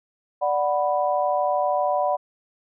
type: chord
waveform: sine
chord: B minor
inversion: first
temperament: equal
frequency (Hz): 587.3 / 740 / 987.8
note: D5 / F#5 / B5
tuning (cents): 0 / 0 / 0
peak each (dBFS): -23 / -23 / -26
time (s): 0.41-2.17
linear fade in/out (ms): 20
effects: none